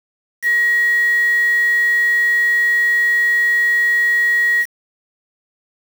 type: tone with quantisation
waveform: sine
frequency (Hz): 1900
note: A#6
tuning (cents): +33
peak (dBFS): -12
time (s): 0.42-4.66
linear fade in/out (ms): 50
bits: 5
effects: none